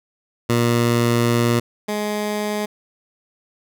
15% pulse tone pair in turn, 118.6 / 209.6 Hz, A#2 / G#3, +30 / +16 cents, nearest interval minor seventh, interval 986 cents, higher second, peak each -9 / -15 dBFS, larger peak first, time 0.49-1.6 / 1.88-2.66 s, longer first, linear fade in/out 10 ms, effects none

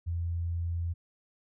sine tone, 85 Hz, F2, 46 cents flat, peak -29 dBFS, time 0.06-0.94 s, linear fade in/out 20 ms, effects none

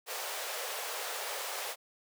pink high-pass noise, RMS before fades -38 dBFS, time 0.06-1.76 s, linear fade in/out 50 ms, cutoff 450 Hz, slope 48 dB/octave, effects none

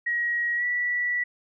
sine tone with pitch glide, 1900 to 1950 Hz, A#6 to B6, +33 to -23 cents, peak -23 dBFS, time 0.06-1.24 s, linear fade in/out 10 ms, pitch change +44 cents, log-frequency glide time 0.56-0.64 s, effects none

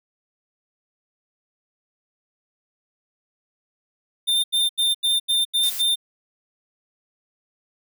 square tone bursts, 3604 Hz, A7, 41 cents sharp, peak -18 dBFS, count 7, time 4.27-5.958 s, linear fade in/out 20 ms, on 170 ms, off 83 ms
blue noise, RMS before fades -30 dBFS, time 5.63-5.82 s, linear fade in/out 5 ms
effects none

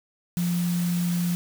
sine tone in noise, 174.61 Hz, F3, in tune, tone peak -22 dBFS, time 0.37-1.35 s, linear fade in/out 0 ms, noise white, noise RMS -37 dBFS, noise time 0.37-1.35 s, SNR +12 dB, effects none

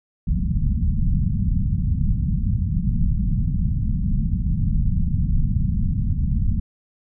pink low-pass noise, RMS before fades -20 dBFS, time 0.27-6.6 s, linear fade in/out 5 ms, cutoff 210 Hz, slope 48 dB/octave, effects none

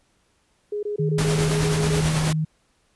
sine tone bursts, 415.3 Hz, G#4, in tune, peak -24 dBFS, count 10, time 0.72-2.009 s, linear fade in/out 5 ms, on 110 ms, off 21 ms
sine tone with pitch glide, 155.1 to 156.45 Hz, D#3 to D#3, -5 to +10 cents, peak -20 dBFS, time 0.99-2.45 s, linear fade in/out 10 ms, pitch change +15 cents, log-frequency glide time 1.1-1.16 s
pink noise with tremolo, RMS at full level -25 dBFS, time 1.18-2.33 s, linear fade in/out 5 ms, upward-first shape sine, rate 9.3 Hz, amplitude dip 35%
effects pink hiss -65 dBFS RMS until 2.95 s + resampled to 24000 Hz

